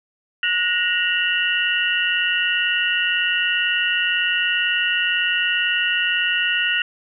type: tone cluster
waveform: sine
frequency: 1455 / 1873 / 2731 / 2912 Hz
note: F#6 / A#6 / F7 / F#7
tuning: -29 / +8 / -39 / -28 cents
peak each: -23 dBFS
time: 0.43-6.82 s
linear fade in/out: 2 ms
effects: none